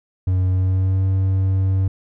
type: tone with pitch glide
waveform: triangle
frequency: 92.5 to 95.38 Hz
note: F#2 to G2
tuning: 0 to -47 cents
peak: -13 dBFS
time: 0.27-1.88 s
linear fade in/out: 5 ms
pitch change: +53 cents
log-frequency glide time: 0.48-1.04 s
effects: none